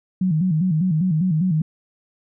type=tone with vibrato; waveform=sine; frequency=170 Hz; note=F3; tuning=46 cents flat; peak=-16 dBFS; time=0.21-1.62 s; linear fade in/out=5 ms; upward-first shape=square; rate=5 Hz; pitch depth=150 cents each way; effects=none